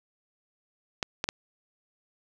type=clicks; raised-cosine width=0.2 ms; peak=-10 dBFS; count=3; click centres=1.028 / 1.241 / 1.289 s; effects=none